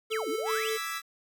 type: tone with tremolo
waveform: square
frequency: 440 Hz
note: A4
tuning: in tune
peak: -29 dBFS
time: 0.1-0.78 s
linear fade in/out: 20 ms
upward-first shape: triangle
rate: 5.2 Hz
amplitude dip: 40%
type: exponential two-way sweep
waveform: sine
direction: down then up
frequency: 3729 to 261.6 to 3729 Hz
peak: -34 dBFS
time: 0.11-0.7 s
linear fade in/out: 10 ms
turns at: 0.29 s
type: chord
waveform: sawtooth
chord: E dominant seventh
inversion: third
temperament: equal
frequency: 1174.7 / 1318.5 / 1661.2 / 1975.5 Hz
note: D6 / E6 / G#6 / B6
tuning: 0 / 0 / 0 / 0 cents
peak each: -37 / -32 / -37 / -34 dBFS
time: 0.45-1.02 s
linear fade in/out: 50 ms
effects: 10-bit